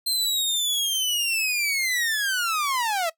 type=linear sweep; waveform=sawtooth; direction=down; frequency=4170 to 633 Hz; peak=-19 dBFS; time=0.06-3.1 s; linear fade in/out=10 ms; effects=noise-tail reverb RT60 0.1 s tail -20 dB re dry